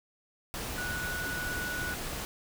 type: tone in noise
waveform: sine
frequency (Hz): 1470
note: F#6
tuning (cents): -12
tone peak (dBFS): -34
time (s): 0.78-1.94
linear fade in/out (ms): 0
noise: pink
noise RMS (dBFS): -37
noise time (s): 0.54-2.25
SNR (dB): 0
effects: none